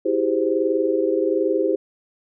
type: tone cluster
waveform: sine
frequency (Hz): 326.4 / 386 / 407.2 / 519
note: E4 / G4 / G#4 / C5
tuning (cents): -17 / -27 / -34 / -14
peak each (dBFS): -23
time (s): 0.05-1.76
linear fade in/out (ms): 10
effects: none